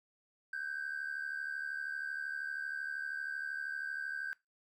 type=ring-modulated tone; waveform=triangle; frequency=1564 Hz; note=G6; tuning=4 cents flat; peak=-31 dBFS; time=0.53-4.33 s; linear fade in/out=0 ms; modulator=36.4 Hz; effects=noise-tail reverb RT60 0.2 s tail -22 dB re dry + tanh soft clip ceiling -32 dBFS